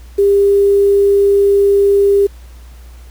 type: tone with quantisation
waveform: sine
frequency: 400.2 Hz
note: G4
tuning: 36 cents sharp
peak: -7 dBFS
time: 0.18-2.27 s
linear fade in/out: 10 ms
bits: 6
effects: added 60 Hz sine -33 dBFS peak until 3.1 s + pink hiss -47 dBFS RMS until 3.1 s